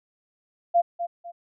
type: tone with echo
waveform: sine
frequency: 690 Hz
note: F5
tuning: 21 cents flat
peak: -15 dBFS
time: 0.74-0.82 s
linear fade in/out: 20 ms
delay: 250 ms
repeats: 2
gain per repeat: -10 dB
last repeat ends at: 1.32 s
effects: none